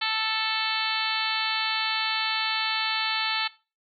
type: harmonic tone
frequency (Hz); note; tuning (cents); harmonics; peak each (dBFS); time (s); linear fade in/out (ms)
440; A4; 0; 2 / 3 / 4 / 5 / 6 / 7 / 8 / 9 / 10; -33 / -33 / -33 / -33 / -33 / -33 / -33 / -33 / -33; 0.01-3.48; 10
effects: noise-tail reverb RT60 0.3 s tail -19 dB re dry